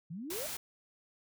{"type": "exponential sweep", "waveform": "sine", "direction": "up", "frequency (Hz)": [150.5, 651], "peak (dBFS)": -39, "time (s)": [0.1, 0.47], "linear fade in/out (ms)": 10}
{"type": "noise", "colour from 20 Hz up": "white", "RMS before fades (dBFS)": -40, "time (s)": [0.3, 0.57], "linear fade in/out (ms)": 5}
{"effects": []}